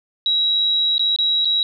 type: tone with dropouts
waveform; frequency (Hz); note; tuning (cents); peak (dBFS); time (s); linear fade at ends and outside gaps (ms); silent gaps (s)
sine; 3866; B7; -38; -15; 0.26-1.63; 1; 0.981-0.994 / 1.162-1.187 / 1.448-1.454
effects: none